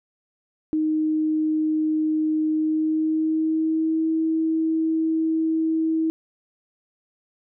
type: tone with pitch glide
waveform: sine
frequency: 311.1 to 321 Hz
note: D#4 to E4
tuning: 0 to -46 cents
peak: -19 dBFS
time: 0.73-6.1 s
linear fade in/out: 0 ms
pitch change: +54 cents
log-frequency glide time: 2.51-4.09 s
effects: none